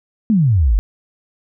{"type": "exponential sweep", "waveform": "sine", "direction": "down", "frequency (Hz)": [233.1, 44.25], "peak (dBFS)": -10, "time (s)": [0.3, 0.79], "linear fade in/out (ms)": 0, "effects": []}